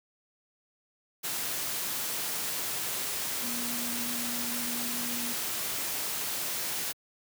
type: tone in noise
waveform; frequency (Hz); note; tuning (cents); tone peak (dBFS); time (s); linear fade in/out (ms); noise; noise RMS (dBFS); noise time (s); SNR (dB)
sine; 240; B3; -49; -38; 3.42-5.34; 20; white; -33; 1.23-6.93; -8
effects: high-pass 100 Hz 12 dB/octave